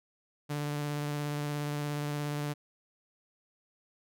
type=tone with vibrato; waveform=sawtooth; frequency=146.83 Hz; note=D3; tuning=in tune; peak=-28 dBFS; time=0.49-2.54 s; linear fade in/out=20 ms; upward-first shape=square; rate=17 Hz; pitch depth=11 cents each way; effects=none